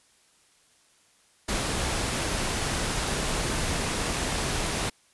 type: noise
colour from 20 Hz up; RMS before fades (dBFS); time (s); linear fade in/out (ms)
pink; -28; 1.48-4.9; 10
effects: white hiss -62 dBFS RMS until 5.13 s + resampled to 24000 Hz